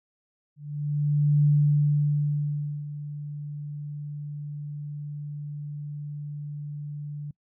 sine tone with ADSR envelope, 146.83 Hz, D3, in tune, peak -16 dBFS, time 0.56-7.31 s, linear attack 890 ms, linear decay 1400 ms, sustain -16 dB, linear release 4 ms, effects noise-tail reverb RT60 0.1 s tail -25 dB re dry

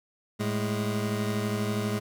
25% pulse tone pair together, 109.6 / 206.9 Hz, A2 / G#3, -6 / -6 cents, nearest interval major seventh, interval 1100 cents, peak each -26 dBFS, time 0.39-2 s, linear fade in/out 20 ms, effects none

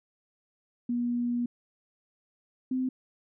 sine tone pair in turn, 240.9 / 257.6 Hz, B3 / C4, -43 / -27 cents, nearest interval minor second, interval 116 cents, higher second, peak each -26 dBFS, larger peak neither, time 0.89-1.46 / 2.71-2.89 s, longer first, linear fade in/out 5 ms, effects none

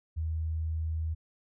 sine tone, 79.9 Hz, D#2, 47 cents sharp, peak -29 dBFS, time 0.16-1.15 s, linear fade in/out 20 ms, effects none

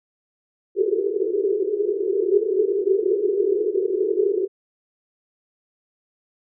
white band-pass noise, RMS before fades -21 dBFS, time 0.75-4.48 s, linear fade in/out 50 ms, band 370 to 430 Hz, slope 96 dB/octave, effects none

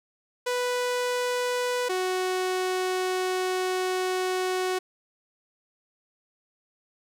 sawtooth tone pair in turn, 493.9 / 370 Hz, B4 / F#4, 0 / 0 cents, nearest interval perfect fourth, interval 500 cents, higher first, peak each -21 dBFS, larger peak neither, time 0.46-1.89 / 1.89-4.79 s, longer second, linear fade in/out 10 ms, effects low-pass 11000 Hz 12 dB/octave + 9-bit

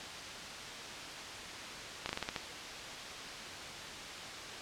slowing click train, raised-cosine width 0.2 ms, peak -17 dBFS, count 7, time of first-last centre 2.06-2.362 s, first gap 32 ms, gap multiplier 1.18, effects white hiss -43 dBFS RMS until 4.61 s + low-pass 5000 Hz 12 dB/octave

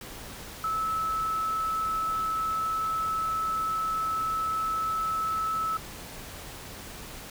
sine tone in noise, 1304 Hz, E6, 19 cents flat, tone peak -26 dBFS, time 0.64-5.77 s, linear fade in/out 2 ms, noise pink, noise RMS -42 dBFS, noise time 0.01-7.3 s, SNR +13 dB, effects none

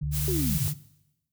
sine tone with vibrato, 146.83 Hz, D3, in tune, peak -28 dBFS, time 0.01-0.74 s, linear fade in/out 10 ms, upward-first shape sine, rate 19 Hz, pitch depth 36 cents each way
sine tone, 69.8 Hz, C#2, 13 cents sharp, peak -31 dBFS, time 0.03-0.58 s, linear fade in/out 0 ms
blue noise, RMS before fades -32 dBFS, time 0.11-0.74 s, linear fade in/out 50 ms
sine linear sweep, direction down, 392.2 to 76.4 Hz, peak -27 dBFS, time 0.28-0.68 s, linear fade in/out 0 ms
effects noise-tail reverb RT60 0.9 s tail -19 dB re dry

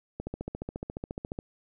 click train, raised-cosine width 2 ms, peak -21 dBFS, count 18, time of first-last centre 0.2-1.389 s, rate 14.3 Hz, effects none

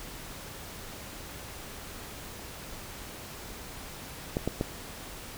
clicks, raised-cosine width 2 ms, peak -14 dBFS, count 3, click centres 4.369 / 4.476 / 4.611 s, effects pink hiss -43 dBFS RMS until 5.37 s

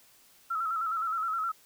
sine tone with vibrato, 1318.5 Hz, E6, in tune, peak -28 dBFS, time 0.5-1.52 s, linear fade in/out 10 ms, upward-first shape square, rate 9.6 Hz, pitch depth 53 cents each way, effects white hiss -60 dBFS RMS until 1.65 s

